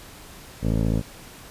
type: tone with low-pass filter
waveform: 15% pulse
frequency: 55 Hz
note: A1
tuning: in tune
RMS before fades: -22 dBFS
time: 0.61-1.03 s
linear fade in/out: 50 ms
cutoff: 390 Hz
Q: 1.7
effects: pink hiss -44 dBFS RMS until 1.5 s + resampled to 32000 Hz